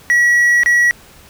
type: tone with dropouts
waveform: triangle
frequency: 1926 Hz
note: B6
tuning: 44 cents flat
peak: -7 dBFS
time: 0.1-0.91 s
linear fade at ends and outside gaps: 0 ms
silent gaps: 0.634-0.66 s
effects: pink hiss -43 dBFS RMS until 1.29 s